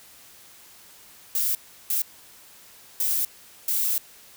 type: noise bursts at uneven times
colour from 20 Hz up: violet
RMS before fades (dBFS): -24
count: 4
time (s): 1.35-1.55 / 1.9-2.02 / 3-3.25 / 3.68-3.98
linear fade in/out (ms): 2
effects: white hiss -50 dBFS RMS until 4.36 s